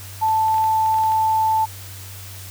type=tone; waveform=sine; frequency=880 Hz; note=A5; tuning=in tune; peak=-15 dBFS; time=0.21-1.66 s; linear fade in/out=20 ms
type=clicks; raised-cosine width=0.3 ms; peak=-21 dBFS; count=10; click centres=0.286 / 0.483 / 0.543 / 0.582 / 0.641 / 0.861 / 0.943 / 0.986 / 1.037 / 1.12 s
effects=added 96 Hz sine -36 dBFS peak until 2.5 s + white hiss -39 dBFS RMS until 2.5 s